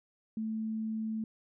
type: tone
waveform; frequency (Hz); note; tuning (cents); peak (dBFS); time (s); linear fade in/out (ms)
sine; 220; A3; 0; -32; 0.37-1.24; 2
effects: none